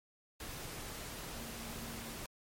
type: tone in noise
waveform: sine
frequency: 230 Hz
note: A#3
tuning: 23 cents flat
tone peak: -49 dBFS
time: 1.35-2.16 s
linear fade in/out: 2 ms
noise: pink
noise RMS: -45 dBFS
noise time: 0.4-2.26 s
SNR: -7 dB
effects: MP3 64 kbps